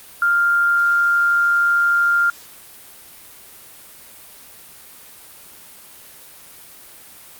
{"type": "tone with amplitude modulation", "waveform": "sine", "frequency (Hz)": 1396.9, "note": "F6", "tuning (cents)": 0, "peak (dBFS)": -12, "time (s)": [0.22, 2.3], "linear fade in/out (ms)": 2, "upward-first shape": "sine", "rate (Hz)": 153, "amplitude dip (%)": 25, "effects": ["white hiss -42 dBFS RMS until 7.39 s", "Opus 32 kbps"]}